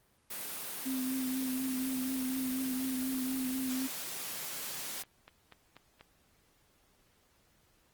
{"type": "high-pass noise", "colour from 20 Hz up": "white", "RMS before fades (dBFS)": -40, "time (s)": [0.3, 5.03], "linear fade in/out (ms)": 10, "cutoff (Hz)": 120, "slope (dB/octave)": 96}
{"type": "tone with vibrato", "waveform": "sine", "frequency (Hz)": 260, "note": "C4", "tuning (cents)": -11, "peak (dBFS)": -32, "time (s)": [0.85, 3.88], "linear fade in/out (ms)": 20, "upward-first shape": "triangle", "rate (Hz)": 4.1, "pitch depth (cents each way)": 31}
{"type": "click train", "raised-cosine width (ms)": 0.3, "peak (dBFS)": -34, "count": 10, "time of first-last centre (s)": [3.82, 6.01], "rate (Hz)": 4.11}
{"effects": ["pink hiss -69 dBFS RMS until 7.93 s", "Opus 32 kbps"]}